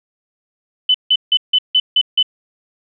sine tone bursts, 3012 Hz, F#7, 30 cents sharp, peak -9 dBFS, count 7, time 0.89-2.228 s, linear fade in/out 5 ms, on 54 ms, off 160 ms, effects none

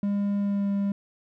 triangle tone with pitch glide, 202 to 199.8 Hz, G#3 to G3, -48 to +33 cents, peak -21 dBFS, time 0.03-0.92 s, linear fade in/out 2 ms, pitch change -19 cents, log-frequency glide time 0.39-0.7 s, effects none

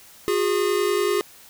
square tone pair together, 360 / 410.4 Hz, F#4 / G#4, -47 / -21 cents, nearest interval major second, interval 226 cents, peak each -24 / -22 dBFS, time 0.28-1.21 s, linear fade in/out 0 ms, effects white hiss -48 dBFS RMS until 1.49 s

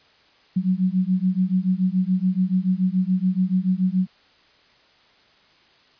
sine beating tone pair, 181.8 / 188.8 Hz, F#3 / F#3, -30 / +35 cents, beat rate 7 Hz, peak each -21 dBFS, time 0.56-4.07 s, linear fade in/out 10 ms, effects white hiss -56 dBFS RMS until 5.99 s + resampled to 11025 Hz

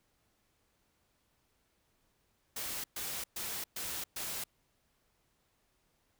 white noise bursts, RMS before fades -39 dBFS, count 5, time 2.56-4.44 s, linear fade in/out 5 ms, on 280 ms, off 120 ms, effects pink hiss -75 dBFS RMS until 6.19 s

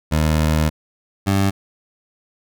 20% pulse tone pair in turn, 77.78 / 98 Hz, D#2 / G2, 0 / 0 cents, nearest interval major third, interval 400 cents, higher second, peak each -10 dBFS, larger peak neither, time 0.11-0.7 / 1.26-1.51 s, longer first, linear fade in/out 20 ms, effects none

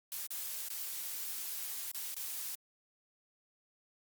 blue noise with dropouts, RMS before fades -40 dBFS, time 0.12-2.55 s, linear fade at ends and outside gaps 1 ms, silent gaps 0.267-0.306 / 0.686-0.702 / 1.916-1.946 / 2.144-2.165 s, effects Opus 48 kbps

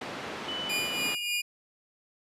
pink band-pass noise, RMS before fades -38 dBFS, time 0.01-1.15 s, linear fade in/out 5 ms, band 220 to 3300 Hz, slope 12 dB/octave
sine tone with pitch glide, 2988 to 2856 Hz, F#7 to F7, +16 to +38 cents, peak -33 dBFS, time 0.48-1.41 s, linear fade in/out 5 ms, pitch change -78 cents, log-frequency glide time 0.81-1.19 s
sawtooth tone with tremolo, 2432 Hz, D#7, 40 cents flat, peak -24 dBFS, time 0.69-1.42 s, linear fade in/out 10 ms, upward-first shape triangle, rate 3.4 Hz, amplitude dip 70%
effects resampled to 32000 Hz

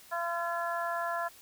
harmonic tone, 341.1 Hz, F4, 41 cents flat, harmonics 2 / 3 / 4 / 5, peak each -34 / -36 / -37 / -38 dBFS, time 0.11-1.29 s, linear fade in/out 20 ms, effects white hiss -55 dBFS RMS until 1.41 s

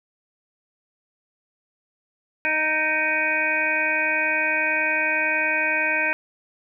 harmonic tone with a mistuned harmonic, 310.3 Hz, D#4, 5 cents flat, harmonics 1 / 2 / 3 / 5 / 6 / 7 / 8, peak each -35 / -30 / -31 / -25 / -29 / -27 / -24 dBFS, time 2.45-6.13 s, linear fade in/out 0 ms, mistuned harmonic 7, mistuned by +69 cents, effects none

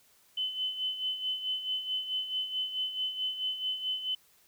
sine tone with tremolo, 3032 Hz, F#7, 42 cents sharp, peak -28 dBFS, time 0.37-4.15 s, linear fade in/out 5 ms, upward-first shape sine, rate 4.6 Hz, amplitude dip 65%, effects white hiss -64 dBFS RMS until 4.47 s

